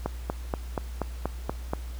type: click train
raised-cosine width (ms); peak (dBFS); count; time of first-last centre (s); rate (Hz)
1; -13; 8; 0.06-1.735; 4.18
effects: added 60 Hz sine -34 dBFS peak until 1.99 s + pink hiss -50 dBFS RMS until 1.99 s

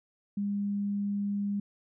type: tone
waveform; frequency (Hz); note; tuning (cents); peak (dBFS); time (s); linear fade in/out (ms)
sine; 202.3; G#3; -45; -28; 0.37-1.6; 5
effects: none

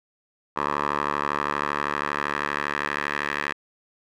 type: tone with band-pass filter sweep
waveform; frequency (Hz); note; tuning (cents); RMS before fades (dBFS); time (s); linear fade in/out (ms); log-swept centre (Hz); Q
10% pulse; 72.6; D2; -19; -27; 0.56-3.53; 10; 1100 to 1800; 2.1
effects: none

